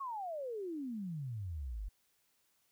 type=exponential sweep; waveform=sine; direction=down; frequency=1132 to 44.77 Hz; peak=-38 dBFS; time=0-1.89 s; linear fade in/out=10 ms; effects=white hiss -75 dBFS RMS until 2.71 s